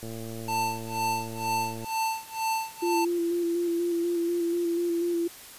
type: click train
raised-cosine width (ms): 2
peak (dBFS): -26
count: 206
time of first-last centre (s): 0.03-1.844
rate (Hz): 113
type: tone with tremolo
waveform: square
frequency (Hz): 890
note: A5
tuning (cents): +20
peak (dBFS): -25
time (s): 0.48-3.05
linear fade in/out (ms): 5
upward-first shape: sine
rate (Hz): 2.1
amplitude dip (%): 95
type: tone with vibrato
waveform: sine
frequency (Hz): 342.7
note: F4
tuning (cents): -33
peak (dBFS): -24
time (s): 2.82-5.28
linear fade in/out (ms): 10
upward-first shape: square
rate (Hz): 4.1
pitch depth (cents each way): 20
effects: white hiss -46 dBFS RMS until 5.58 s + resampled to 32000 Hz